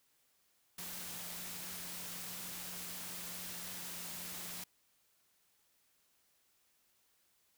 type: tone in noise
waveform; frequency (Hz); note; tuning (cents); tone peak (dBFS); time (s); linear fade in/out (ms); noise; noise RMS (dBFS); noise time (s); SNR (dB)
sine; 177.8; F3; +31; -56; 0.78-4.64; 5; white; -45; 0.78-4.64; -14
effects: white hiss -74 dBFS RMS until 7.57 s